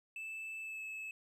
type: tone with pitch glide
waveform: triangle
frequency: 2633 to 2600 Hz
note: E7 to E7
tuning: -3 to -24 cents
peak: -40 dBFS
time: 0.16-1.11 s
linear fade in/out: 2 ms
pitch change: -21 cents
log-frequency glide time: 0.61-0.82 s
effects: none